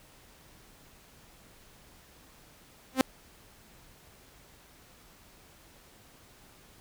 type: tone with exponential growth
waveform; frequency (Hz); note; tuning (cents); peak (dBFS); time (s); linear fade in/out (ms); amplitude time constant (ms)
sawtooth; 261.5; C4; -1; -12; 2.93-3.01; 1; 16
effects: pink hiss -57 dBFS RMS until 6.8 s